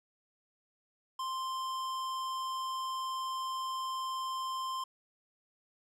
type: tone with hard clipping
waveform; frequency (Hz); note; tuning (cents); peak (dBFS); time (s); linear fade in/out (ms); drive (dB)
sine; 1046.5; C6; 0; -36; 1.19-4.84; 5; 15
effects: none